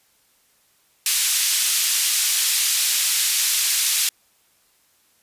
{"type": "band-pass noise", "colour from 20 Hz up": "white", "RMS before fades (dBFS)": -20, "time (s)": [1.06, 4.09], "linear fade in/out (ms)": 2, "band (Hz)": [2600, 11000], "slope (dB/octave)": 12, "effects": ["white hiss -61 dBFS RMS until 5.22 s", "resampled to 32000 Hz"]}